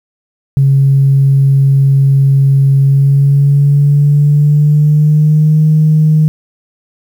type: tone with pitch glide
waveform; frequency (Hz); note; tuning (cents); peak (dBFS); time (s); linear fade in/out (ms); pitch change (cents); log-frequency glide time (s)
sine; 137.2 to 154.89; C#3 to D#3; -17 to -8; -4; 0.57-6.28; 0; +209; 2.79-5.64
effects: tanh soft clip ceiling 0 dBFS + 7-bit